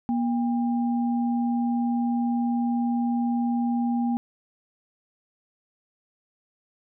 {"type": "tone pair together", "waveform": "sine", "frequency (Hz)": [239, 800], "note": ["A#3", "G5"], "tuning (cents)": [43, 35], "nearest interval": "octave + major sixth", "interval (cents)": 2092, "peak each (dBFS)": [-22, -32], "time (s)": [0.09, 4.17], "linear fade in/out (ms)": 0, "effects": []}